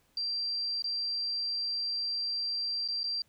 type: tone with dropouts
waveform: sine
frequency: 4717 Hz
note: D8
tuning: 7 cents sharp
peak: -30 dBFS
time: 0.17-3.22 s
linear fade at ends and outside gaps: 2 ms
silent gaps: 0.822-0.842 / 2.878-2.885 / 3.033-3.04 s
effects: pink hiss -69 dBFS RMS until 3.28 s